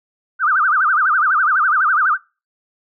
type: tone with vibrato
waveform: sine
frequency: 1362 Hz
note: F6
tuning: 44 cents flat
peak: -12 dBFS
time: 0.39-2.18 s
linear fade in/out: 50 ms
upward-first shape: sine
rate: 12 Hz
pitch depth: 240 cents each way
effects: noise-tail reverb RT60 0.3 s tail -23 dB re dry